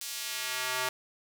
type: tone with high-pass filter sweep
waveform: square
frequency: 127.9 Hz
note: C3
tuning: 39 cents flat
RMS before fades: -34 dBFS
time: 0.01-0.89 s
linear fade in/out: 2 ms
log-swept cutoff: 5100 to 890 Hz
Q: 0.73
effects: none